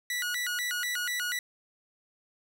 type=tone with vibrato; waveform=sawtooth; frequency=1687 Hz; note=G#6; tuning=27 cents sharp; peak=-26 dBFS; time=0.1-1.39 s; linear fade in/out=2 ms; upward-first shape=square; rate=4.1 Hz; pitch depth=260 cents each way; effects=11-bit